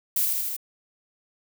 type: noise with echo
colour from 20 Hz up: violet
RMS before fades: -23 dBFS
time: 0.16-0.25 s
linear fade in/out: 5 ms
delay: 79 ms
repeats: 4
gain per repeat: -2 dB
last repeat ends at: 0.566 s
effects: none

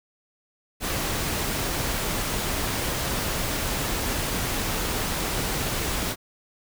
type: noise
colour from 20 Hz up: pink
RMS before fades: -27 dBFS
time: 0.8-6.16 s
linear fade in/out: 50 ms
effects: none

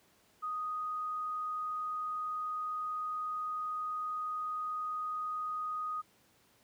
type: tone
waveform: sine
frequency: 1244.5 Hz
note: D#6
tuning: in tune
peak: -34 dBFS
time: 0.42-6.02 s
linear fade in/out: 20 ms
effects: pink hiss -67 dBFS RMS until 6.63 s + high-pass 100 Hz 12 dB/octave

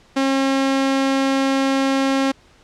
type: tone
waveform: sawtooth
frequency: 270 Hz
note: C#4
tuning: 45 cents flat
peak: -12 dBFS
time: 0.16-2.32 s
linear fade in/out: 10 ms
effects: pink hiss -52 dBFS RMS until 2.63 s + low-pass 6000 Hz 12 dB/octave

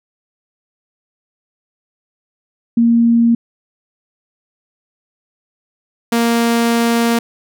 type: tone pair in turn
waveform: sine / sawtooth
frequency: 233.1 / 233.1 Hz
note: A#3 / A#3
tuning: 0 / 0 cents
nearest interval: unison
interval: 0 cents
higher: neither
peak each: -8 dBFS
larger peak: neither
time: 2.77-3.35 / 6.12-7.19 s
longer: second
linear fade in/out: 5 ms
effects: none

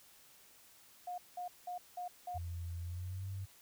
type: tone bursts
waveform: sine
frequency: 716 Hz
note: F5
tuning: 43 cents sharp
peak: -39 dBFS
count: 5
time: 1.07-2.38 s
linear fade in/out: 5 ms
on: 110 ms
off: 190 ms
type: tone with pitch glide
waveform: sine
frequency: 85.6 to 96.64 Hz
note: F2 to G2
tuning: -34 to -24 cents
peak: -39 dBFS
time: 2.34-3.46 s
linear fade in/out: 20 ms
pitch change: +210 cents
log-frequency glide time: 2.83-3.27 s
effects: white hiss -62 dBFS RMS until 3.61 s

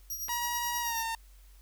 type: tone with tremolo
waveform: 15% pulse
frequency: 5720 Hz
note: F8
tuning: 41 cents sharp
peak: -27 dBFS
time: 0.1-1.03 s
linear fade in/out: 2 ms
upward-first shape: triangle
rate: 9.3 Hz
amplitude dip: 65%
type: click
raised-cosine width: 0.3 ms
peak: -27 dBFS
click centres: 0.284 s
type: tone with pitch glide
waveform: sawtooth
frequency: 956 to 909.7 Hz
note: A#5 to A#5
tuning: +43 to -43 cents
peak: -28 dBFS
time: 0.29-1.15 s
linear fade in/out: 2 ms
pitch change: -86 cents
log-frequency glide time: 0.81-0.98 s
effects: added 47 Hz sine -52 dBFS peak until 1.61 s + white hiss -64 dBFS RMS until 1.61 s

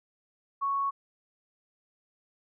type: tone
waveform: sine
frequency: 1108.7 Hz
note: C#6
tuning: in tune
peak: -26 dBFS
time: 0.61-0.91 s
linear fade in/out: 20 ms
effects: none

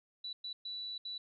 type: tone bursts at uneven times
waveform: sine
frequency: 3951 Hz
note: B7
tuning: in tune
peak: -39 dBFS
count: 4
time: 0.24-0.33 / 0.44-0.53 / 0.65-0.98 / 1.05-1.18 s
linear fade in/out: 5 ms
effects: none

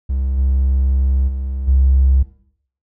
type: tone with level steps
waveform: triangle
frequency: 66.4 Hz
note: C2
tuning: 26 cents sharp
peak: -14 / -10 / -18 / -6 dBFS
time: 0.09-2.23 s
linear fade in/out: 10 ms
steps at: 0.37 / 1.27 / 1.67 s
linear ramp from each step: 20 ms
effects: noise-tail reverb RT60 0.6 s tail -19 dB re dry + tanh soft clip ceiling -6 dBFS

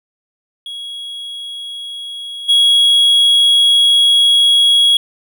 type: tone with level steps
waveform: triangle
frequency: 3322 Hz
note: G#7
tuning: in tune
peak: -23 / -6 dBFS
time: 0.66-4.97 s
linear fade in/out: 2 ms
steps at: 2.48 s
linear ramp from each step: 20 ms
effects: none

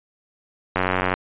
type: click train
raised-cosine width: 0.5 ms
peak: -5 dBFS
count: 36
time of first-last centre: 0.76-1.14 s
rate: 92.2 Hz
effects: resampled to 8000 Hz

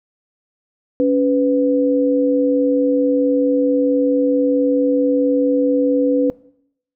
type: tone pair together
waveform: sine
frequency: 280 / 498.5 Hz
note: C#4 / B4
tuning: +18 / +16 cents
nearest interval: minor seventh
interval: 998 cents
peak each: -15 dBFS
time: 1-6.3 s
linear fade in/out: 0 ms
effects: noise-tail reverb RT60 0.7 s tail -21 dB re dry

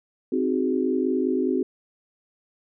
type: chord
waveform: sine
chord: Ab dominant seventh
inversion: first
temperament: equal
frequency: 261.6 / 311.1 / 370 / 415.3 Hz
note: C4 / Eb4 / Gb4 / Ab4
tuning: 0 / 0 / 0 / 0 cents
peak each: -24 / -29 / -25 / -29 dBFS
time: 0.32-1.63 s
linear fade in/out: 5 ms
effects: none

